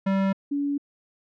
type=tone pair in turn; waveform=square / sine; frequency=193.9 / 284.7 Hz; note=G3 / C#4; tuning=-19 / +46 cents; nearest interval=perfect fifth; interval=665 cents; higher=second; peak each=-21 / -23 dBFS; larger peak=first; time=0.06-0.33 / 0.51-0.78 s; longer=neither; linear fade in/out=10 ms; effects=low-pass 2000 Hz 12 dB/octave